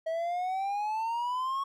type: exponential sweep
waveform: triangle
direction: up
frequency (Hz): 641 to 1108.7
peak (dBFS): -27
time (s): 0.06-1.64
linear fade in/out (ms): 10
effects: none